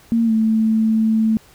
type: tone with pitch glide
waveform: sine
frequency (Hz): 230 to 220.8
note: A#3 to A3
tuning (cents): -23 to +6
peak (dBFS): -13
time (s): 0.12-1.37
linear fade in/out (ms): 0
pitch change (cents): -71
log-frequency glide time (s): 0.25-0.32
effects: pink hiss -49 dBFS RMS until 1.54 s